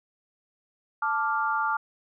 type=chord; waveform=sine; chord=D minor; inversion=second; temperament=equal; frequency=880 / 1174.7 / 1396.9 Hz; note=A5 / D6 / F6; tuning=0 / 0 / 0 cents; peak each=-28 dBFS; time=1.02-1.77 s; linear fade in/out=5 ms; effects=none